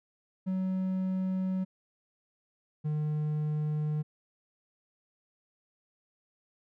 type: tone pair in turn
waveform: triangle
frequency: 187.4 / 151.64 Hz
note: F#3 / D#3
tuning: +22 / -44 cents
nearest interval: major third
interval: 366 cents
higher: first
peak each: -26 dBFS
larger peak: neither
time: 0.46-1.65 / 2.84-4.03 s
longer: neither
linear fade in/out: 20 ms
effects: none